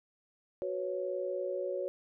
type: chord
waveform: sine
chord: F# suspended fourth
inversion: none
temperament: equal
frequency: 370 / 493.9 / 554.4 Hz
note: F#4 / B4 / C#5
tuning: 0 / 0 / 0 cents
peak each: -37 / -40 / -35 dBFS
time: 0.62-1.88 s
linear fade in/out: 0 ms
effects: none